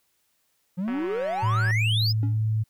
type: exponential sweep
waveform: triangle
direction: up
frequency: 172.3 to 5280 Hz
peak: -23 dBFS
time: 0.77-2.13 s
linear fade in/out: 20 ms
type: click train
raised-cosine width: 0.5 ms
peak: -23 dBFS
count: 157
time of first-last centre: 0.88-1.71 s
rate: 188 Hz
type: tone with pitch glide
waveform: sine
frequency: 110 to 109.24 Hz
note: A2 to A2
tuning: 0 to -12 cents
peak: -21 dBFS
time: 1.42-2.64 s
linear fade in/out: 20 ms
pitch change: -12 cents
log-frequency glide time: 1.95-2.13 s
type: tone with exponential decay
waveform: triangle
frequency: 279.5 Hz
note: C#4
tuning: 14 cents sharp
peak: -25 dBFS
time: 2.23-2.44 s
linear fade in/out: 0 ms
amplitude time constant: 44 ms
effects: white hiss -70 dBFS RMS until 2.69 s